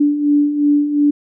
sine beating tone pair, 289.4 / 292.2 Hz, D4 / D4, -25 / -9 cents, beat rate 2.8 Hz, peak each -19 / -12 dBFS, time 0-1.11 s, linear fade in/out 10 ms, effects none

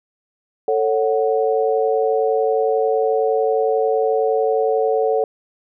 sine chord, F# minor, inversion first, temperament just, 444 / 555 / 740 Hz, A4 / C#5 / F#5, +16 / +2 / 0 cents, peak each -17 / -21 / -22 dBFS, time 0.68-5.24 s, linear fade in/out 2 ms, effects none

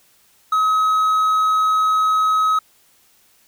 triangle tone, 1275 Hz, D#6, 42 cents sharp, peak -12 dBFS, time 0.52-2.59 s, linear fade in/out 5 ms, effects white hiss -56 dBFS RMS until 3.47 s

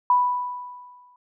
sine tone with exponential decay, 987.8 Hz, B5, in tune, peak -13 dBFS, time 0.1-1.16 s, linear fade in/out 2 ms, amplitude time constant 230 ms, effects none

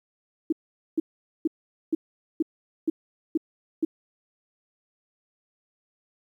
sine tone bursts, 320.1 Hz, D#4, 49 cents sharp, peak -19 dBFS, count 8, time 0.5-3.85 s, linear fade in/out 5 ms, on 25 ms, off 450 ms, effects 10-bit

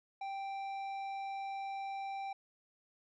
triangle tone with tanh clipping, 784 Hz, G5, in tune, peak -40 dBFS, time 0.21-2.33 s, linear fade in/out 5 ms, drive 14 dB, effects none

